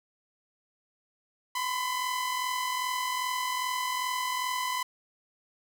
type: tone pair together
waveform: sawtooth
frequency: 1001 / 1043.5 Hz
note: B5 / C6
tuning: +23 / -5 cents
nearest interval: minor second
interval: 72 cents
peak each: -26 / -32 dBFS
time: 1.55-4.83 s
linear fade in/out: 5 ms
effects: none